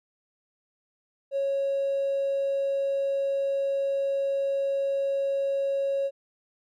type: tone with hard clipping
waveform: triangle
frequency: 551 Hz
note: C#5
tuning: 11 cents flat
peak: -24 dBFS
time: 1.31-6.11 s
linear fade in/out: 50 ms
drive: 3 dB
effects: none